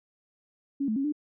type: tone with pitch steps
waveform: sine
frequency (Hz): 278.1 / 217.6 / 273.7 / 297.5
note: C#4 / A3 / C#4 / D4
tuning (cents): +6 / -19 / -22 / +22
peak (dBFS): -25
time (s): 0.8-1.124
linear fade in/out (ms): 10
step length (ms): 81
effects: none